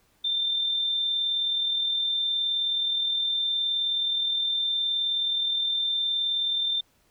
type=tone with amplitude modulation; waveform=sine; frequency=3580 Hz; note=A7; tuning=29 cents sharp; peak=-22 dBFS; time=0.24-6.81 s; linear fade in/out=10 ms; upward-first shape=sine; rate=39.2 Hz; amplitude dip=30%; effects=pink hiss -65 dBFS RMS until 7.1 s